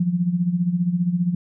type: tone with tremolo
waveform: sine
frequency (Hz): 176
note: F3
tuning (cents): +14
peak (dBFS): -15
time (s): 0-1.35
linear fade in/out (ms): 5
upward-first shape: sine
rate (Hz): 15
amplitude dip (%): 70
effects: none